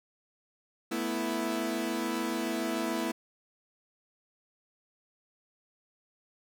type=chord; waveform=sawtooth; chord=A suspended second; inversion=none; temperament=equal; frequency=220 / 246.9 / 329.6 Hz; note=A3 / B3 / E4; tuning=0 / 0 / 0 cents; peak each=-32 / -31 / -29 dBFS; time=0.91-3.12 s; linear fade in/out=10 ms; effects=none